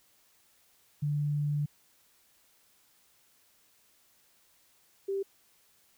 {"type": "tone pair in turn", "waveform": "sine", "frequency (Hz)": [146.83, 392], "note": ["D3", "G4"], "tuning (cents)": [0, 0], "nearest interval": "octave + perfect fourth", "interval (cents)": 1700, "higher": "second", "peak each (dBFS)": [-27, -29], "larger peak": "first", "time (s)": [[1.02, 1.66], [5.08, 5.23]], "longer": "first", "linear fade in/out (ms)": 10, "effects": ["white hiss -66 dBFS RMS until 5.97 s"]}